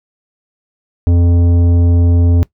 triangle tone with tanh clipping, 86.3 Hz, F2, 20 cents flat, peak -9 dBFS, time 1.07-2.43 s, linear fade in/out 0 ms, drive 16 dB, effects noise-tail reverb RT60 0.1 s tail -19 dB re dry

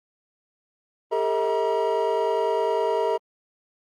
triangle tone cluster, 402.2 / 452.1 / 639 / 952 Hz, G4 / A4 / D#5 / A#5, +44 / +47 / +46 / +36 cents, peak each -25 / -23 / -25 / -25 dBFS, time 1.11-3.18 s, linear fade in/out 20 ms, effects Opus 24 kbps

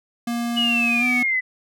square tone with pitch glide, 236.2 to 246.9 Hz, A#3 to B3, +23 to 0 cents, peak -23 dBFS, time 0.27-1.23 s, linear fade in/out 5 ms, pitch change +77 cents, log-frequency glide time 0.99-1.04 s
sine exponential sweep, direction down, 2960 to 1990 Hz, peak -18 dBFS, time 0.56-1.41 s, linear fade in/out 20 ms
effects none

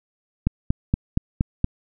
click train, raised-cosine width 5 ms, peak -6 dBFS, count 6, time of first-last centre 0.47-1.644 s, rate 4.26 Hz, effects none

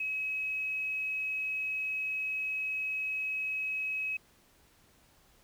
sine tone with quantisation, 2555 Hz, D#7, 45 cents sharp, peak -31 dBFS, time 0-4.17 s, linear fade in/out 5 ms, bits 10, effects pink hiss -64 dBFS RMS until 5.43 s

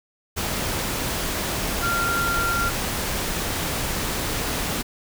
sine tone in noise, 1385 Hz, F6, 15 cents flat, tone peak -22 dBFS, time 1.82-2.7 s, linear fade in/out 20 ms, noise pink, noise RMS -26 dBFS, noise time 0.36-4.83 s, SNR +1 dB, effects none

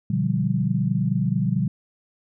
sine chord, G dominant seventh, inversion first, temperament just, 122.5 / 147 / 176.4 / 196 Hz, B2 / D3 / F3 / G3, -14 / +2 / +18 / 0 cents, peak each -25 dBFS, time 0.1-1.68 s, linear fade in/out 5 ms, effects none

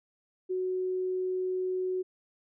sine tone, 370 Hz, F#4, in tune, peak -28 dBFS, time 0.49-2.03 s, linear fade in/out 20 ms, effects none

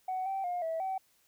sine tone with pitch steps, 747 / 775 / 711 / 651 / 763 Hz, F#5 / G5 / F5 / E5 / G5, +16 / -20 / +31 / -22 / -47 cents, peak -30 dBFS, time 0.08-0.98 s, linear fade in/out 5 ms, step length 180 ms, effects tanh soft clip ceiling -28 dBFS + white hiss -69 dBFS RMS until 1.27 s

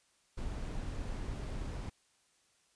brown noise, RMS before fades -39 dBFS, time 0.37-1.9 s, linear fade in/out 10 ms, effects white hiss -71 dBFS RMS until 2.75 s + resampled to 22050 Hz

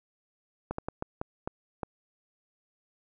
slowing click train, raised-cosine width 1 ms, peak -18 dBFS, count 7, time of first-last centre 0.71-1.832 s, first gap 74 ms, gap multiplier 1.37, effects none

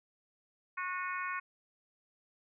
harmonic tone with a mistuned harmonic, 365.4 Hz, F#4, 22 cents flat, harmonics 3 / 4 / 5 / 6 / 7, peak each -38 / -40 / -42 / -44 / -45 dBFS, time 0.77-1.4 s, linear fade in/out 10 ms, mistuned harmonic 7, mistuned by -48 cents, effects none

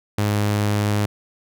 sawtooth tone, 103.83 Hz, G#2, in tune, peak -14 dBFS, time 0.18-1.06 s, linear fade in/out 5 ms, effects none

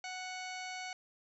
harmonic tone with a mistuned harmonic, 740 Hz, F#5, in tune, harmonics 1 / 2 / 3 / 4 / 5 / 6 / 7 / 8 / 9 / 10, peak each -44 / -49 / -45 / -52 / -57 / -50 / -63 / -52 / -61 / -60 dBFS, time 0.04-0.93 s, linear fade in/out 2 ms, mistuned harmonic 7, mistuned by +73 cents, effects none

